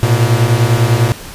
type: beating tone pair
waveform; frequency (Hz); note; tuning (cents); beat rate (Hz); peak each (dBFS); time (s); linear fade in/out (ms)
45% pulse; 112.3 / 122.3; A2 / B2; +36 / -16; 10; -12 / -12; 0.03-1.12; 0
effects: pink hiss -31 dBFS RMS until 1.34 s + resampled to 32000 Hz